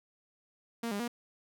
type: tone with pitch steps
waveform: sawtooth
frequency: 232.3 / 202.6 / 238.4 Hz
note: A#3 / G#3 / A#3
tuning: -6 / -43 / +39 cents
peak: -29 dBFS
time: 0.83-1.079 s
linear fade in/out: 5 ms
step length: 83 ms
effects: none